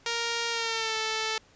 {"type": "tone with pitch glide", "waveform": "5% pulse", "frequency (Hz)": [466.2, 440], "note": ["A#4", "A4"], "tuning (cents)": [0, 0], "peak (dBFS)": -16, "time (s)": [0.06, 1.38], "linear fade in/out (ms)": 2, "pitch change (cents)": -100, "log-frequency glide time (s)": [0.5, 0.96], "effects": ["pink hiss -59 dBFS RMS until 1.55 s", "resampled to 16000 Hz"]}